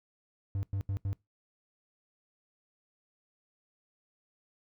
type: tone bursts at uneven times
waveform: triangle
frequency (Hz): 98.1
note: G2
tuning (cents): +2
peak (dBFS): -28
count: 4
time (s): 0.55-0.63 / 0.73-0.81 / 0.89-0.97 / 1.05-1.13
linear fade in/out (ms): 0
effects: noise-tail reverb RT60 0.2 s tail -23 dB re dry